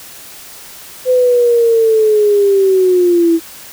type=linear sweep; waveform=sine; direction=down; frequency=511 to 327 Hz; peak=-7 dBFS; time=1.05-3.4 s; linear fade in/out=50 ms; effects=white hiss -34 dBFS RMS until 3.72 s